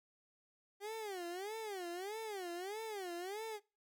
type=tone with vibrato; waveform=30% pulse; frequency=392 Hz; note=G4; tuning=in tune; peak=-39 dBFS; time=0.8-3.6 s; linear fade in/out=50 ms; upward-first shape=sine; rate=1.6 Hz; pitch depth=230 cents each way; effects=noise-tail reverb RT60 0.3 s tail -23 dB re dry